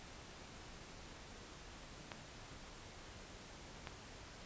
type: clicks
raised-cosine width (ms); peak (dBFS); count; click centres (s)
0.3; -28; 2; 2.118 / 3.872
effects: pink hiss -54 dBFS RMS until 4.45 s + resampled to 16000 Hz